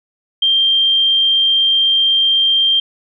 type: tone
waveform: sine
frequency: 3174 Hz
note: G7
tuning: 21 cents sharp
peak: -10 dBFS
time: 0.42-2.8 s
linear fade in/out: 5 ms
effects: none